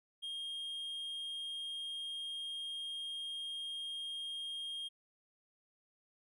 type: tone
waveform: triangle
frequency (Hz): 3230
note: G#7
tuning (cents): -49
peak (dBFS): -38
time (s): 0.22-4.89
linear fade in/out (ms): 20
effects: none